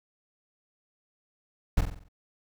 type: noise with echo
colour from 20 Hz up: brown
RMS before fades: -21 dBFS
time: 1.77-1.81 s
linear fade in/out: 5 ms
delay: 46 ms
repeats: 6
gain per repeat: -6 dB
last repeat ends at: 2.086 s
effects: none